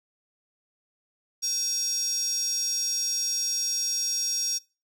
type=tone with high-pass filter; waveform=square; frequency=510 Hz; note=C5; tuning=44 cents flat; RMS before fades=-28 dBFS; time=1.42-4.59 s; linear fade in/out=20 ms; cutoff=5700 Hz; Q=9.8; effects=noise-tail reverb RT60 0.3 s tail -21 dB re dry